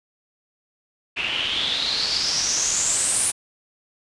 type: noise with low-pass filter sweep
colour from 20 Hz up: white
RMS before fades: -23 dBFS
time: 1.16-3.32 s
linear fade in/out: 20 ms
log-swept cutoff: 2600 to 9700 Hz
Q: 7
effects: resampled to 24000 Hz